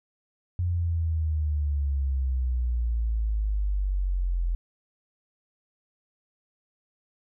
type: exponential sweep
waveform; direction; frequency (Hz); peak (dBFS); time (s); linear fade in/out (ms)
sine; down; 89.2 to 42.33; -23; 0.59-4.55; 0
effects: none